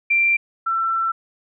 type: tone pair in turn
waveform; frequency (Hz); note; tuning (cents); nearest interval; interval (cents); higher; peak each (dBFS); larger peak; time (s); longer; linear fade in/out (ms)
sine; 2362 / 1341.8; D7 / E6; +9 / +30; minor seventh; 979; first; -14 / -18; first; 0.1-0.37 / 0.66-1.12; second; 10
effects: none